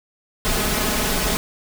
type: noise with comb filter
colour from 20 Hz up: pink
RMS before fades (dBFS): -21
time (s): 0.45-1.37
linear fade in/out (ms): 0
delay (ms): 4.7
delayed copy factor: +0.6
effects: none